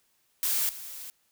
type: noise with level steps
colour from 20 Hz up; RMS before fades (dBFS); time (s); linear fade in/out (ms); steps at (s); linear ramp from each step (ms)
blue; -27 / -41; 0.43-1.1; 0; 0.69; 2
effects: white hiss -70 dBFS RMS until 1.31 s